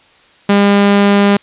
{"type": "tone", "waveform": "sawtooth", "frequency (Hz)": 201.6, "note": "G3", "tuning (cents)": 49, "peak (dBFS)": -3, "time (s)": [0.49, 1.37], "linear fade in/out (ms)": 5, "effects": ["white hiss -47 dBFS RMS until 1.42 s", "resampled to 8000 Hz"]}